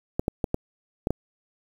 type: clicks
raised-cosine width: 2 ms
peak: -10 dBFS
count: 6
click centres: 0.195 / 0.281 / 0.442 / 0.544 / 1.071 / 1.106 s
effects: 7-bit